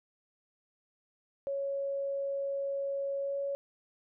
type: tone with pitch glide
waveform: sine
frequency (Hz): 554.4 to 558.3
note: C#5 to C#5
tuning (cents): 0 to +12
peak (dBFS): -31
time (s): 1.47-3.55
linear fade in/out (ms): 0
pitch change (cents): +12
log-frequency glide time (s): 3.19-3.37
effects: none